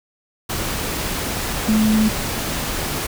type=tone in noise; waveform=sine; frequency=216.9 Hz; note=A3; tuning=25 cents flat; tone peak=-13 dBFS; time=1.68-2.09 s; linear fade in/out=10 ms; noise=pink; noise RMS=-24 dBFS; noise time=0.49-3.07 s; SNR=+8 dB; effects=none